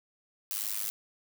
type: noise with amplitude modulation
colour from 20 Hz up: blue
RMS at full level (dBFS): -30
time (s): 0.51-0.9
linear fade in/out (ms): 0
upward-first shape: sine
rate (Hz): 103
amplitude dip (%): 95
effects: none